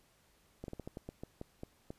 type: slowing click train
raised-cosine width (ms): 2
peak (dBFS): -29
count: 11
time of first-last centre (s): 0.64-1.905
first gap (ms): 42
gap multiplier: 1.23
effects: pink hiss -69 dBFS RMS until 1.98 s + resampled to 32000 Hz